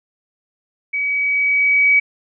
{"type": "tone with level ramp", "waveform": "sine", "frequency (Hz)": 2272, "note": "C#7", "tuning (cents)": 42, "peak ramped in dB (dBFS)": [-18, -9], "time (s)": [0.93, 2], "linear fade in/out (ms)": 10, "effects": []}